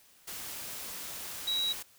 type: tone in noise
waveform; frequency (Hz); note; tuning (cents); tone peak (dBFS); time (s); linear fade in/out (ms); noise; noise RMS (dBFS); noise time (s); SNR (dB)
sine; 3869; B7; -36; -28; 1.47-1.73; 10; white; -41; 0.27-1.83; +10
effects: white hiss -61 dBFS RMS until 1.98 s